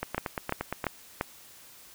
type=two click trains; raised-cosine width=0.5 ms; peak=-15 / -12 dBFS; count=8 / 4; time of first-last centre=0.03-0.842 / 0.18-1.211 s; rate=8.62 / 2.91 Hz; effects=white hiss -52 dBFS RMS until 1.94 s